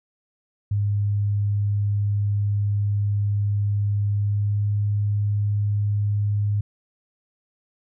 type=tone with pitch glide; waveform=sine; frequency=102.3 to 103.13 Hz; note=G#2 to G#2; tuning=-26 to -12 cents; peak=-19 dBFS; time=0.71-6.61 s; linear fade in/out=5 ms; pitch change=+14 cents; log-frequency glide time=4.16-4.66 s; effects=none